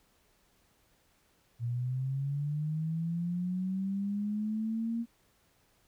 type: linear sweep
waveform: sine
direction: up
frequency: 116.54 to 234.3 Hz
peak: -30 dBFS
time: 1.59-5.06 s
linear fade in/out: 50 ms
effects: pink hiss -69 dBFS RMS until 5.87 s